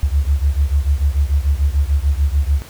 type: beating tone pair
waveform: sine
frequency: 68.3 / 75.1 Hz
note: C#2 / D2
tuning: -25 / +39 cents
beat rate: 6.8 Hz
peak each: -15 / -17 dBFS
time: 0.03-2.62 s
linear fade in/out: 0 ms
effects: pink hiss -40 dBFS RMS until 2.69 s